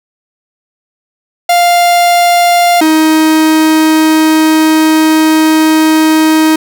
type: tone pair in turn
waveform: 45% pulse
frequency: 698.5 / 314.7 Hz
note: F5 / D#4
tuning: 0 / +20 cents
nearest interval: octave + major second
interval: 1380 cents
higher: first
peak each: -5 dBFS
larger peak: neither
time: 1.49-2.81 / 2.81-6.56 s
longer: second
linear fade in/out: 5 ms
effects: none